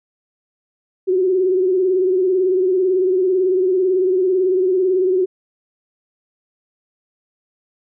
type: tone with vibrato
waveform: sine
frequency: 371.5 Hz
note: F#4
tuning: 7 cents sharp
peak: -13 dBFS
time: 1.07-5.26 s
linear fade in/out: 20 ms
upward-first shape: sine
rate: 18 Hz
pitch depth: 63 cents each way
effects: none